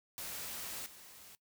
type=noise with level steps; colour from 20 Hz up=white; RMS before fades=-43 / -55 dBFS; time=0.18-1.35 s; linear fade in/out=0 ms; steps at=0.86 s; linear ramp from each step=2 ms; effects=noise-tail reverb RT60 0.1 s tail -19 dB re dry